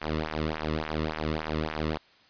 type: tone with flanger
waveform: sawtooth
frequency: 77.8 Hz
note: D#2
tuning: in tune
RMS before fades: -31 dBFS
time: 0.01-1.98 s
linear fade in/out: 10 ms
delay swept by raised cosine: 0.21 to 1.31 ms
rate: 3.5 Hz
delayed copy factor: -1
effects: white hiss -59 dBFS RMS until 2.29 s + resampled to 11025 Hz